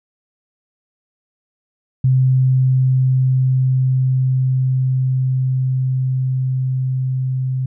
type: tone with level ramp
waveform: sine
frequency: 130 Hz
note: C3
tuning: 11 cents flat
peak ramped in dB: -10 to -17 dBFS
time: 2.04-7.66 s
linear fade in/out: 5 ms
effects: none